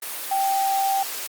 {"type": "tone in noise", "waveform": "sine", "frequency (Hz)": 781, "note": "G5", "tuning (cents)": -7, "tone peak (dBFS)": -19, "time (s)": [0.31, 1.03], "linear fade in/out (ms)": 5, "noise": "white", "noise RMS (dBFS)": -31, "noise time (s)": [0.02, 1.27], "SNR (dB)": 9, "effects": ["high-pass 400 Hz 12 dB/octave", "Opus 32 kbps"]}